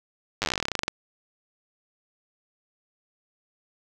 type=slowing click train; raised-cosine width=0.2 ms; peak=-8 dBFS; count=21; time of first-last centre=0.42-0.88 s; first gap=9 ms; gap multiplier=1.09; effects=none